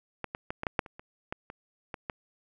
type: clicks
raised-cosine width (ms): 0.5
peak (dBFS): -18 / -19 / -18 / -18 / -13 / -9 / -30 / -29 / -18 / -26 / -21 / -18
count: 12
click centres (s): 0.243 / 0.349 / 0.505 / 0.634 / 0.668 / 0.792 / 0.862 / 0.995 / 1.325 / 1.501 / 1.942 / 2.098
effects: none